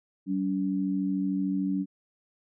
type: tone pair together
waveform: sine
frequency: 190.79 / 284.3 Hz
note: G3 / C#4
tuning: -47 / +44 cents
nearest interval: perfect fifth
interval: 691 cents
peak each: -28 dBFS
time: 0.26-1.86 s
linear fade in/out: 50 ms
effects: none